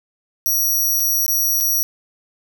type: tone with dropouts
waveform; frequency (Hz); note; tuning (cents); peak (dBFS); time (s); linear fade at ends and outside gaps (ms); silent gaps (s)
5% pulse; 5770; F#8; -44; -10; 0.46-1.83; 0; 0.999-1.003 / 1.263-1.28 / 1.603-1.608
effects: none